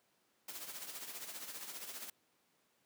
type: noise with tremolo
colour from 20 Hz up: white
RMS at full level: -44 dBFS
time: 0.48-2.1 s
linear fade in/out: 5 ms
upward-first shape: triangle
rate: 15 Hz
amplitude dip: 65%
effects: pink hiss -75 dBFS RMS until 2.85 s + high-pass 200 Hz 12 dB/octave

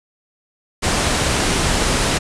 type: low-pass noise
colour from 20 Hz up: pink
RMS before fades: -18 dBFS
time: 0.82-2.19 s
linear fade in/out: 20 ms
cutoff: 10000 Hz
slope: 48 dB/octave
effects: none

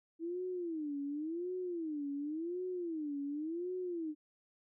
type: tone with vibrato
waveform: sine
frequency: 322 Hz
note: E4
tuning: 41 cents flat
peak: -36 dBFS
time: 0.19-4.15 s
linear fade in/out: 50 ms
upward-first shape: sine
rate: 0.91 Hz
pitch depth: 230 cents each way
effects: none

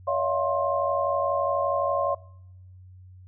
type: tone cluster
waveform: sine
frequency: 565 / 650 / 702 / 1059 Hz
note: C#5 / E5 / F5 / C6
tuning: +33 / -24 / +9 / +21 cents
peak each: -26 / -30 / -30 / -27 dBFS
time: 0.07-2.15 s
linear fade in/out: 10 ms
effects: noise-tail reverb RT60 0.9 s tail -25 dB re dry + added 92 Hz sine -45 dBFS peak until 3.27 s

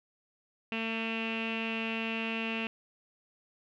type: tone with low-pass filter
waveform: sawtooth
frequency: 225.2 Hz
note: A3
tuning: 40 cents sharp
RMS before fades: -34 dBFS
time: 0.72-2.67 s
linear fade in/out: 0 ms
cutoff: 2700 Hz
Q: 9.9
effects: none

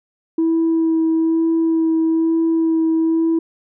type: tone with vibrato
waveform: sine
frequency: 325.7 Hz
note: E4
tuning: 21 cents flat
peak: -12 dBFS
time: 0.38-3.39 s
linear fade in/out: 5 ms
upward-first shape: sine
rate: 1.1 Hz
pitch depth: 13 cents each way
effects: tanh soft clip ceiling -11 dBFS

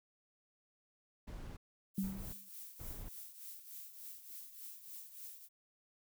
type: noise bursts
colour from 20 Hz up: brown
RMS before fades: -47 dBFS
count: 3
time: 1.27-3.09 s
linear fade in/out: 10 ms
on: 300 ms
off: 460 ms
type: noise with tremolo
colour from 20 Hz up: violet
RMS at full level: -48 dBFS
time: 1.94-5.49 s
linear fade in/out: 50 ms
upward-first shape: triangle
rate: 3.4 Hz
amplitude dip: 70%
type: tone with exponential decay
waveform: sine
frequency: 193.6 Hz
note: G3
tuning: 21 cents flat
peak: -31 dBFS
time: 1.98-2.49 s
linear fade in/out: 2 ms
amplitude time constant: 110 ms
effects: none

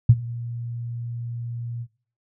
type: tone with ADSR envelope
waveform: sine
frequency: 118.4 Hz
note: A#2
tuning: 27 cents sharp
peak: -6 dBFS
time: 0.09-1.87 s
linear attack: 6 ms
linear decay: 46 ms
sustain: -23 dB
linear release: 55 ms
effects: noise-tail reverb RT60 0.4 s tail -17 dB re dry

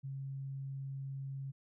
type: tone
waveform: sine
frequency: 136.1 Hz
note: C#3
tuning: 31 cents flat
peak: -39 dBFS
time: 0.03-1.52 s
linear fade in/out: 20 ms
effects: none

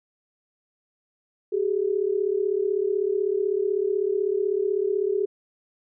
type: tone pair together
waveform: sine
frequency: 383.3 / 419.3 Hz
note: G4 / G#4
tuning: -39 / +17 cents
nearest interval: major second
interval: 156 cents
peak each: -24 dBFS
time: 1.52-5.26 s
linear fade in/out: 10 ms
effects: none

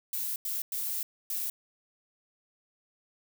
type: noise bursts at uneven times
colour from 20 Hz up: violet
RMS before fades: -33 dBFS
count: 4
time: 0.13-0.36 / 0.45-0.62 / 0.72-1.03 / 1.3-1.5 s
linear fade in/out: 2 ms
effects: none

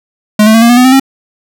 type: tone with pitch steps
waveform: square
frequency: 211.5 / 218.8 / 226.4 / 234.3 / 242.4 / 250.8 / 259.5 / 268.5 Hz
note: G#3 / A3 / A3 / A#3 / B3 / B3 / C4 / C4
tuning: +32 / -9 / +50 / +9 / -32 / +27 / -14 / +45 cents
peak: -3 dBFS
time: 0.39-0.998 s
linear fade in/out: 5 ms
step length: 76 ms
effects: none

